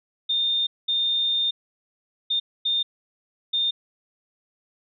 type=tone bursts at uneven times; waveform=sine; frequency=3631 Hz; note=A#7; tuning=46 cents flat; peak=-20 dBFS; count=5; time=0.29-0.67 / 0.88-1.51 / 2.3-2.4 / 2.65-2.83 / 3.53-3.71 s; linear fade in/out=10 ms; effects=none